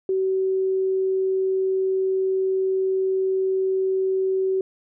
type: tone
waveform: sine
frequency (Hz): 380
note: F#4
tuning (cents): +46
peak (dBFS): -19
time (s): 0.09-4.61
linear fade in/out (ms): 2
effects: none